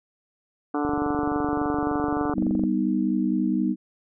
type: harmonic tone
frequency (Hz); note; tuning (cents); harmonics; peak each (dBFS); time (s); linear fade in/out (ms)
146.83; D3; 0; 2 / 3 / 4 / 5 / 6 / 7 / 8 / 9 / 10; -25 / -31 / -39 / -31 / -35 / -38 / -34 / -38 / -40; 0.74-2.34; 5
type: click train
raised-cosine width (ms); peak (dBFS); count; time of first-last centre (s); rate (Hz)
2; -18; 43; 0.85-2.637; 23.5
type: chord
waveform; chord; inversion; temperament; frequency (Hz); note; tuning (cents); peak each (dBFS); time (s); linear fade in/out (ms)
sine; G augmented; none; equal; 196 / 246.9 / 311.1; G3 / B3 / D#4; 0 / 0 / 0; -25; 2.34-3.76; 50
effects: none